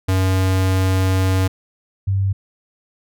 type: tone pair in turn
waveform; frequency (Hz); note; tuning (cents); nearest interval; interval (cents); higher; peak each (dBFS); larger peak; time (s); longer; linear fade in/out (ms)
square / sine; 94.2 / 97.47; F#2 / G2; +32 / -9; minor second; 59; second; -15; neither; 0.08-1.48 / 2.07-2.33; first; 10
effects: none